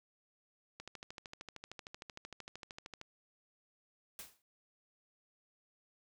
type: click train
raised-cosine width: 0.2 ms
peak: -29 dBFS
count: 30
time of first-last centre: 0.8-3.014 s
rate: 13.1 Hz
type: noise with exponential decay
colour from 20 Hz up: white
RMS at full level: -44 dBFS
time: 4.19-4.42 s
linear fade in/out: 1 ms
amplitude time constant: 48 ms
effects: none